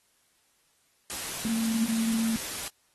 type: tone in noise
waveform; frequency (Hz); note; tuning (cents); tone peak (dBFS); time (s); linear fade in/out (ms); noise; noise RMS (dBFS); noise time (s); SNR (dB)
sine; 225.8; A3; +45; -25; 1.45-2.36; 0; white; -35; 1.1-2.68; +7
effects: white hiss -68 dBFS RMS until 2.94 s + AAC 32 kbps